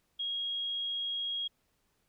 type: tone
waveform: sine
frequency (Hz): 3282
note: G#7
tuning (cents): -21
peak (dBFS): -32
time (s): 0.19-1.48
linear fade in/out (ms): 10
effects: pink hiss -75 dBFS RMS until 2.08 s